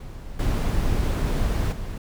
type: noise with level steps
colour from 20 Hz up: brown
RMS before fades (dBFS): -37 / -22 / -31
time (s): 0-1.98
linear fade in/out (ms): 5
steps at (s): 0.39 / 1.72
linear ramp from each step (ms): 5
effects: none